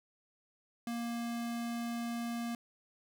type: tone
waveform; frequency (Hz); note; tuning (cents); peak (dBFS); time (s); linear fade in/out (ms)
square; 234.8; A#3; +13; -36; 0.87-2.55; 2
effects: none